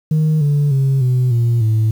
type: tone with pitch steps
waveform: sine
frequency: 155.56 / 145.14 / 135.42 / 126.35 / 117.89 / 110 Hz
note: D#3 / D3 / C#3 / B2 / A#2 / A2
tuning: 0 / -20 / -40 / +40 / +20 / 0 cents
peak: -9 dBFS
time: 0.11-1.91 s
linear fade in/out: 5 ms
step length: 300 ms
effects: tanh soft clip ceiling -10 dBFS + 7-bit